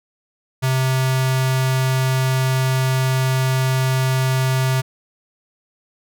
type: tone with notch filter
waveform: square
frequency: 130.81 Hz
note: C3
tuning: in tune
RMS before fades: -18 dBFS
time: 0.62-4.82 s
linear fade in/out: 20 ms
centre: 280 Hz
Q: 0.56
effects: none